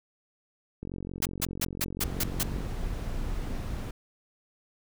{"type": "click train", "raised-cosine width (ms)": 3, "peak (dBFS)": -24, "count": 82, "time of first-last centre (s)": [0.83, 2.606], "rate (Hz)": 45.6}
{"type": "noise bursts", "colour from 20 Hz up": "white", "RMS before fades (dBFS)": -28, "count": 7, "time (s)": [1.22, 2.432], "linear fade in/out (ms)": 5, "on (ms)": 36, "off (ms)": 160}
{"type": "noise", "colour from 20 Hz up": "brown", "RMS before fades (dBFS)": -33, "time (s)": [2.02, 3.91], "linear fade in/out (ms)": 5}
{"effects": []}